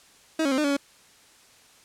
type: tone with pitch steps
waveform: 30% pulse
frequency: 318.6 / 276.8 / 261.5 / 302.9 / 283.4 / 280.6 Hz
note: D#4 / C#4 / C4 / D#4 / C#4 / C#4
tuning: +41 / -2 / -1 / -46 / +38 / +21 cents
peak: -19 dBFS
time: 0.39-0.768 s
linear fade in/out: 5 ms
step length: 63 ms
effects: white hiss -55 dBFS RMS until 1.84 s + low-pass 9000 Hz 12 dB/octave